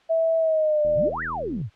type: tone with pitch glide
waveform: sine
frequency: 653 to 598.8 Hz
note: E5 to D5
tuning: -17 to +33 cents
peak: -18 dBFS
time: 0.09-1.1 s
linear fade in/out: 20 ms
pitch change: -150 cents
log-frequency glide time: 0.38-0.82 s
type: click train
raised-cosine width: 3 ms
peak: -28 dBFS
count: 63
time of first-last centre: 0.85-1.614 s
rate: 81.1 Hz
type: exponential two-way sweep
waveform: sine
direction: up then down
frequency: 87.31 to 1975.5 to 87.31 Hz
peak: -26 dBFS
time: 0.94-1.7 s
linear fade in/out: 50 ms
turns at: 1.23 s
effects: white hiss -58 dBFS RMS until 1.75 s + low-pass 3000 Hz 12 dB/octave